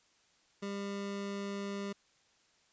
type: tone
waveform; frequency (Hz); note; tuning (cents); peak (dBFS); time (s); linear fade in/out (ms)
25% pulse; 200; G3; +35; -33; 0.62-1.93; 10
effects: white hiss -69 dBFS RMS until 2.72 s + resampled to 16000 Hz